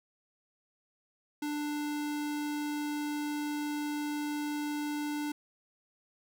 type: tone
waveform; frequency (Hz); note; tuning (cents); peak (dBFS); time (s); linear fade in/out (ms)
square; 295.7; D4; +12; -33; 1.42-5.32; 5
effects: none